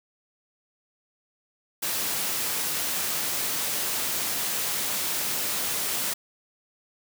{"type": "high-pass noise", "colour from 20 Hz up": "white", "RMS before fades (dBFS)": -28, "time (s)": [1.82, 6.14], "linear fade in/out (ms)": 10, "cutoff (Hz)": 110, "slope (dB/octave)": 12, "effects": []}